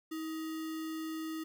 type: tone with sample-and-hold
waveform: sine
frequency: 319 Hz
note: D#4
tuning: 43 cents sharp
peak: -36 dBFS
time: 0.11-1.44 s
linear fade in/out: 10 ms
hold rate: 1575 Hz
effects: none